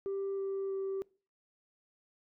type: tone with pitch steps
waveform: sine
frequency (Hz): 392.5 / 390 / 387.5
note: G4 / G4 / G4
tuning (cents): +2 / -9 / -20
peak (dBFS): -31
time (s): 0.06-1.02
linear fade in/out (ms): 0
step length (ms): 320
effects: noise-tail reverb RT60 0.4 s tail -25 dB re dry + tanh soft clip ceiling -31 dBFS